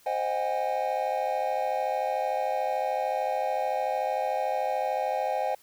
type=chord; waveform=triangle; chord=Ab dominant seventh; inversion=first; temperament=equal with one note detuned; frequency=523.3 / 622.3 / 740 / 813.5 Hz; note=C5 / Eb5 / Gb5 / Ab5; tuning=0 / 0 / 0 / -36 cents; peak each=-30 / -30 / -30 / -28 dBFS; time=0.06-5.55 s; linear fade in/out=5 ms; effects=white hiss -59 dBFS RMS until 5.62 s